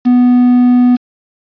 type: tone with quantisation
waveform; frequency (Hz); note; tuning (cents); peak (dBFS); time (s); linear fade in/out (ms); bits
triangle; 246.9; B3; 0; -3; 0.05-0.97; 20; 5
effects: resampled to 11025 Hz